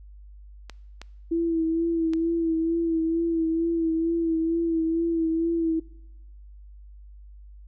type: clicks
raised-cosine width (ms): 0.2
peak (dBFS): -21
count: 3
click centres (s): 0.697 / 1.016 / 2.135
type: tone with vibrato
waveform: sine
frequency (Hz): 329.6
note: E4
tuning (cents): 0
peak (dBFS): -21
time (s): 1.31-5.8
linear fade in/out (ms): 10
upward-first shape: sine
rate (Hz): 2.2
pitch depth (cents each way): 34
effects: noise-tail reverb RT60 0.9 s tail -22 dB re dry + added 50 Hz sine -43 dBFS peak until 7.67 s